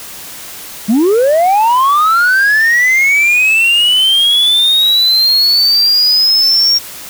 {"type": "linear sweep", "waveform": "sine", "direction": "up", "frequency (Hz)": [198.1, 5588], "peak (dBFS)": -4, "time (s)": [0.88, 6.79], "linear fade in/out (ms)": 20, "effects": ["tanh soft clip ceiling -6 dBFS", "white hiss -29 dBFS RMS until 7.09 s"]}